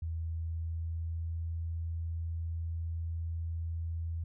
sine tone with pitch glide, 81.7 to 82.74 Hz, E2 to E2, -15 to +7 cents, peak -33 dBFS, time 0.02-4.24 s, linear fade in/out 5 ms, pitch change +22 cents, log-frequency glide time 0.13-1.47 s, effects none

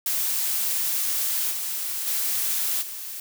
blue noise with level steps, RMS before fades -25 / -29 / -25 / -35 dBFS, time 0.06-3.2 s, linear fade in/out 2 ms, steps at 1.5 / 2.06 / 2.81 s, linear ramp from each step 20 ms, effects none

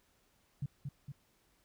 sine tone with echo, 140.2 Hz, C#3, 20 cents sharp, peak -33 dBFS, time 0.62-0.66 s, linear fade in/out 5 ms, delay 230 ms, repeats 2, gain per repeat -4 dB, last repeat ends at 1.12 s, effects pink hiss -72 dBFS RMS until 1.64 s

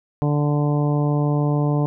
harmonic tone, 146.83 Hz, D3, in tune, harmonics 1 / 2 / 3 / 4 / 5 / 6 / 7, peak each -18 / -24 / -28 / -30 / -32 / -34 / -35 dBFS, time 0.22-1.86 s, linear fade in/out 0 ms, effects none

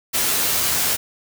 white noise with comb filter, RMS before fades -20 dBFS, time 0.13-0.97 s, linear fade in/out 20 ms, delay 12 ms, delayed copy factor +0.5, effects none

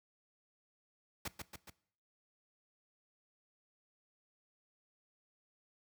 pink noise with echo, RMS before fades -40 dBFS, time 1.25-1.28 s, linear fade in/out 5 ms, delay 140 ms, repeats 3, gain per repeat -4 dB, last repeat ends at 1.7 s, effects noise-tail reverb RT60 0.6 s tail -20 dB re dry + high-pass 60 Hz 12 dB/octave

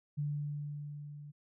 sine tone with level ramp, 146.5 Hz, D3, 4 cents flat, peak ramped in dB -31 to -46 dBFS, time 0.17-1.32 s, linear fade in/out 20 ms, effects none

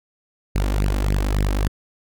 sawtooth tone with flanger, 49.62 Hz, G1, 22 cents sharp, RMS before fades -20 dBFS, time 0.55-1.68 s, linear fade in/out 10 ms, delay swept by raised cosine 0.4 to 3.8 ms, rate 3.5 Hz, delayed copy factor +0.8, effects none

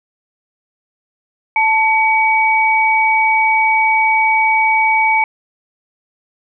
sine tone pair together, 880 / 2265 Hz, A5 / C#7, 0 / +37 cents, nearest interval octave + major third, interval 1637 cents, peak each -13 dBFS, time 1.56-5.24 s, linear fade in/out 2 ms, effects none

